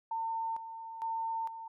sine tone with tremolo, 904 Hz, A5, 47 cents sharp, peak -32 dBFS, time 0.11-1.68 s, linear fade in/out 5 ms, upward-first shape square, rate 1.1 Hz, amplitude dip 65%, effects none

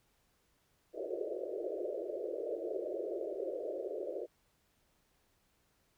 pink band-pass noise, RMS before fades -39 dBFS, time 0.93-4.27 s, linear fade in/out 50 ms, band 340 to 630 Hz, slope 96 dB/octave, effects pink hiss -74 dBFS RMS until 5.97 s

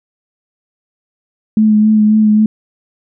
sine tone with vibrato, 214.4 Hz, A3, 45 cents flat, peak -6 dBFS, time 1.57-2.46 s, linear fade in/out 2 ms, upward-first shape sine, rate 3.7 Hz, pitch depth 21 cents each way, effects none

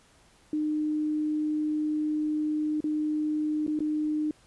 sine tone with dropouts, 304.6 Hz, D#4, 37 cents flat, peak -25 dBFS, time 0.53-4.31 s, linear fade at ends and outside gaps 2 ms, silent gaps 2.805-2.841 / 3.666-3.678 / 3.791-3.804 s, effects pink hiss -60 dBFS RMS until 4.46 s + resampled to 24000 Hz

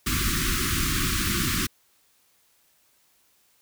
pink band-stop noise, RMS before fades -25 dBFS, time 0.06-1.67 s, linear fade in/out 10 ms, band 370 to 1100 Hz, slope 96 dB/octave, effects white hiss -64 dBFS RMS until 3.61 s

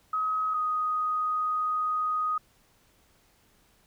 sine tone pair in turn, 1270 / 1247.5 Hz, D#6 / D#6, +35 / +4 cents, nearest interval unison, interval 31 cents, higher first, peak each -25 dBFS, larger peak neither, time 0.13-0.54 / 0.54-2.38 s, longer second, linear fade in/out 5 ms, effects pink hiss -64 dBFS RMS until 3.86 s

